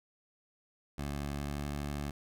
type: tone with pitch glide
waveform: 15% pulse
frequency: 71.4 to 72.23 Hz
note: D2 to D2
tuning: -48 to -28 cents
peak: -29 dBFS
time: 0.98-2.11 s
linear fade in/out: 5 ms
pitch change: +20 cents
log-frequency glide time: 1.36-1.62 s
effects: none